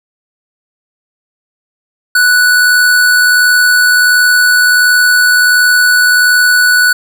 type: tone with amplitude modulation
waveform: square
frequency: 1480 Hz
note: F#6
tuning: in tune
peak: -5 dBFS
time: 2.15-6.93 s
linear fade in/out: 5 ms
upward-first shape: sine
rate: 81.4 Hz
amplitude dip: 25%
effects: none